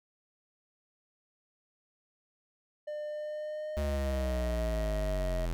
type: tone with pitch glide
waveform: triangle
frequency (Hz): 600 to 632.4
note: D5 to D#5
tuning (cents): +37 to +28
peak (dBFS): -33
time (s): 2.87-5.46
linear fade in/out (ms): 10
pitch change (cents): +91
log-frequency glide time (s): 3.06-4.68
type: linear sweep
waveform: square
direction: down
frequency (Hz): 73.2 to 41.2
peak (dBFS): -31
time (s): 3.77-5.53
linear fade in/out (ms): 0
effects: none